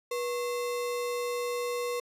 sine tone with sample-and-hold, 485.7 Hz, B4, 29 cents flat, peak -29 dBFS, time 0.11-2 s, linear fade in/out 5 ms, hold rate 1575 Hz, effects resampled to 32000 Hz

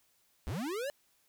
square linear sweep, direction up, 55 to 593 Hz, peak -35 dBFS, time 0.47-0.9 s, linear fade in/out 0 ms, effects white hiss -71 dBFS RMS until 1.28 s

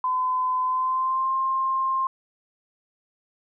sine tone with pitch glide, 1018 to 1058.2 Hz, C6 to C6, -48 to +19 cents, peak -21 dBFS, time 0.04-2.07 s, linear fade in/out 2 ms, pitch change +67 cents, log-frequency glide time 0.63-1.33 s, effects none

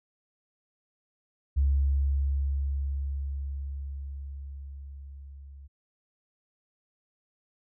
sine tone with level ramp, 69.3 Hz, C#2, in tune, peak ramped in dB -19 to -44 dBFS, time 1.56-5.68 s, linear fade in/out 20 ms, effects tanh soft clip ceiling -16 dBFS

